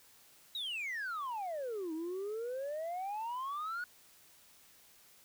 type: exponential two-way sweep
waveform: sine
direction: down then up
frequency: 3904 to 311.1 to 1477 Hz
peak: -34 dBFS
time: 0.55-3.84 s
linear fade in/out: 2 ms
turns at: 1.93 s
effects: tanh soft clip ceiling -35 dBFS + white hiss -62 dBFS RMS until 5.24 s